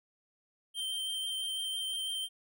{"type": "tone with vibrato", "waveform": "square", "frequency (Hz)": 3136, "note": "G7", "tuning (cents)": 0, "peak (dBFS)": -34, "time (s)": [0.74, 2.29], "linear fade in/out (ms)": 50, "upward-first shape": "sine", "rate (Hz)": 6, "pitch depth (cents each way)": 13, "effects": []}